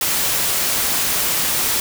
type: noise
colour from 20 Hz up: white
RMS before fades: -19 dBFS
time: 0.01-1.8 s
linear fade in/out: 2 ms
effects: none